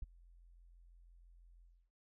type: tone with ADSR envelope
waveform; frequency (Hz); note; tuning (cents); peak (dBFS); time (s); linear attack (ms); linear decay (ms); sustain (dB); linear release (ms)
sine; 43.01; F1; -26; -35; 0.02-1.91; 6; 19; -24; 290
effects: none